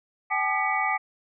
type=tone cluster; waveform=sine; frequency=771 / 851 / 1207 / 1971 / 2253 Hz; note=G5 / G#5 / D6 / B6 / C#7; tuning=-29 / +42 / +47 / -4 / +28 cents; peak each=-29 dBFS; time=0.3-0.98 s; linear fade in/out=20 ms; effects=none